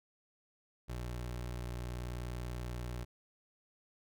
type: tone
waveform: 25% pulse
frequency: 60.6 Hz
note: B1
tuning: 32 cents flat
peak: -35 dBFS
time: 0.88-3.05 s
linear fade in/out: 20 ms
effects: none